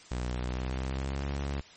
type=tone with pitch glide; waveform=sawtooth; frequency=61.74 to 69.7 Hz; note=B1 to C#2; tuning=0 to +10 cents; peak=-27 dBFS; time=0.11-1.61 s; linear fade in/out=5 ms; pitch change=+210 cents; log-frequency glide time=0.42-1.29 s; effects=white hiss -53 dBFS RMS until 1.76 s + MP3 32 kbps